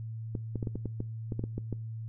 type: clicks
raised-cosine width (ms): 3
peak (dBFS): -21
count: 12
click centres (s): 0.352 / 0.557 / 0.628 / 0.672 / 0.756 / 0.857 / 1.004 / 1.322 / 1.394 / 1.439 / 1.58 / 1.727
effects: noise-tail reverb RT60 0.4 s tail -22 dB re dry + added 112 Hz sine -36 dBFS peak until 2.08 s